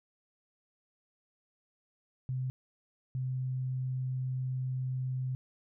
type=tone bursts at uneven times; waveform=sine; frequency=129.1 Hz; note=C3; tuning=23 cents flat; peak=-31 dBFS; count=2; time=2.29-2.5 / 3.15-5.35 s; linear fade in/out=0 ms; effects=none